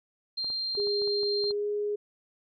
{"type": "tone", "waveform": "sine", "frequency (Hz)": 4179, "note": "C8", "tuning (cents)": -3, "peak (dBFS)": -29, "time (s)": [0.37, 1.52], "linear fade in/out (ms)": 10}
{"type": "clicks", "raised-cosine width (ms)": 1, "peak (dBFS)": -33, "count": 10, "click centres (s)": [0.445, 0.502, 0.751, 0.8, 0.872, 1.019, 1.076, 1.232, 1.441, 1.508]}
{"type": "tone with pitch glide", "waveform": "sine", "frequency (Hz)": [409.2, 414.7], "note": ["G#4", "G#4"], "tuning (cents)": [-26, -3], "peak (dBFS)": -27, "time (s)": [0.77, 1.96], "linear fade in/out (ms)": 10, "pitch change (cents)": 23, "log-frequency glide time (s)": [1.46, 1.68]}
{"effects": []}